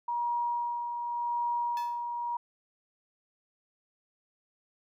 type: tone with tremolo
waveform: sine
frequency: 953 Hz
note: A#5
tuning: 38 cents sharp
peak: -27 dBFS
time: 0.08-2.37 s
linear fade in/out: 5 ms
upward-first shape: sine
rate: 0.88 Hz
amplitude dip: 45%
type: tone with exponential decay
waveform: 10% pulse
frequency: 865 Hz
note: A5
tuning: 30 cents flat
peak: -32 dBFS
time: 1.77-2.05 s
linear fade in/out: 1 ms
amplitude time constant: 59 ms
effects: none